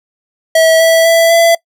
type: tone with pitch steps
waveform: square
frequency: 648 / 655.5 / 663.1 / 670.9 Hz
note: E5 / E5 / E5 / E5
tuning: -30 / -10 / +10 / +30 cents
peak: -6 dBFS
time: 0.55-1.55 s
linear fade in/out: 5 ms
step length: 250 ms
effects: noise-tail reverb RT60 0.1 s tail -22 dB re dry